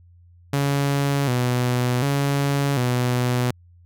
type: tone with vibrato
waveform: sawtooth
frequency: 132 Hz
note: C3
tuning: 16 cents sharp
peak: -15 dBFS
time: 0.53-3.51 s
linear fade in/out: 5 ms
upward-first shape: square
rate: 0.67 Hz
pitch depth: 110 cents each way
effects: added 87 Hz sine -48 dBFS peak until 3.85 s